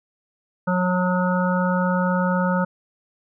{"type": "harmonic tone", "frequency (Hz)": 181.6, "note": "F#3", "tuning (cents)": -32, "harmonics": [1, 3, 5, 7, 8], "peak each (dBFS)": [-20, -25, -27, -28, -29], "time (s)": [0.67, 2.65], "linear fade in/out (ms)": 10, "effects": []}